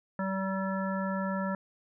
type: harmonic tone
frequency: 191.9 Hz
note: G3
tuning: 37 cents flat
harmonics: 1 / 3 / 5 / 7 / 9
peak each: -31 / -36 / -38 / -39 / -41 dBFS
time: 0.19-1.55 s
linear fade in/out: 2 ms
effects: none